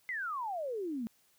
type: exponential sweep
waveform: sine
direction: down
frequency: 2093 to 215.9 Hz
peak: -34 dBFS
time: 0.09-1.07 s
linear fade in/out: 0 ms
effects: white hiss -69 dBFS RMS until 1.38 s